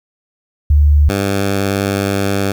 sine / 10% pulse tone pair in turn, 73.5 / 98.85 Hz, D2 / G2, +2 / +15 cents, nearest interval perfect fourth, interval 513 cents, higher second, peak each -6 dBFS, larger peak neither, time 0.7-1.09 / 1.09-2.52 s, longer second, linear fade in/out 5 ms, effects 8-bit

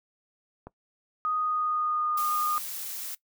click, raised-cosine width 1 ms, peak -27 dBFS, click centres 0.67 s
sine tone with pitch glide, 1244.5 to 1223.1 Hz, D#6 to D#6, 0 to -30 cents, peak -25 dBFS, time 1.25-2.58 s, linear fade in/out 0 ms, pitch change -30 cents, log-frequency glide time 1.35-2.15 s
blue noise, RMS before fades -36 dBFS, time 2.17-3.15 s, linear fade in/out 5 ms
effects noise-tail reverb RT60 0.1 s tail -20 dB re dry

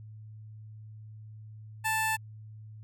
15% pulse tone with notch filter, 880 Hz, A5, in tune, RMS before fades -29 dBFS, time 1.84-2.17 s, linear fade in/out 20 ms, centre 3800 Hz, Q 1.8, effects added 108 Hz sine -44 dBFS peak until 2.83 s

